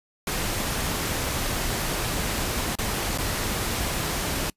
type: noise with dropouts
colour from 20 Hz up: pink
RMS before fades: -27 dBFS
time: 0.27-4.5 s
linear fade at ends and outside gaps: 2 ms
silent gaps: 2.754-2.786 / 3.177-3.184 s
effects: noise-tail reverb RT60 0.1 s tail -25 dB re dry + resampled to 32000 Hz